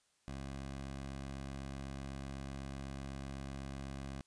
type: tone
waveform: 15% pulse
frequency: 68 Hz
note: C#2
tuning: 33 cents flat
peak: -36 dBFS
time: 0.28-4.21 s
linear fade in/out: 0 ms
effects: white hiss -75 dBFS RMS until 4.26 s + resampled to 22050 Hz